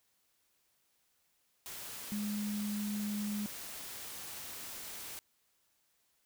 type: tone in noise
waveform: sine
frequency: 207.7 Hz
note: G#3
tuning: in tune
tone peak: -34 dBFS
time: 2.12-3.46 s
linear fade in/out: 0 ms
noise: white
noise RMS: -45 dBFS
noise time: 1.66-5.19 s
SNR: +8 dB
effects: white hiss -75 dBFS RMS until 6.25 s